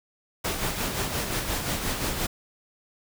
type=noise with tremolo; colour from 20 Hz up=pink; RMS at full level=-27 dBFS; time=0.44-2.27 s; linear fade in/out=10 ms; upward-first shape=sine; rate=5.7 Hz; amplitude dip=45%; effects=none